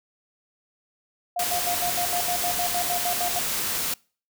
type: tone with tremolo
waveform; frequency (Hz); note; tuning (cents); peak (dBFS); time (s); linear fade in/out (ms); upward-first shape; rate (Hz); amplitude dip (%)
sine; 707; F5; +21; -25; 1.36-3.39; 5; square; 6.5; 80
type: noise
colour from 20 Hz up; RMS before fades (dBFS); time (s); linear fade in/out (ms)
white; -27; 1.39-3.94; 5
effects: noise-tail reverb RT60 0.4 s tail -26 dB re dry